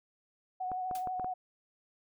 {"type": "tone with vibrato", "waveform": "sine", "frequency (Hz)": 740, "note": "F#5", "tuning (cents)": 0, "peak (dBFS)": -33, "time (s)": [0.6, 1.34], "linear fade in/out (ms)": 10, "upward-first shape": "triangle", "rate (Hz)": 12, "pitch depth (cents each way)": 30}
{"type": "clicks", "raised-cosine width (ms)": 1, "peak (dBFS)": -27, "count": 5, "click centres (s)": [0.717, 0.912, 1.073, 1.197, 1.245]}
{"type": "noise with exponential decay", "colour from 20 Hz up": "white", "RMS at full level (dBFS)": -43, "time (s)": [0.95, 1.09], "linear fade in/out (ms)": 2, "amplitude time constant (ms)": 29}
{"effects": []}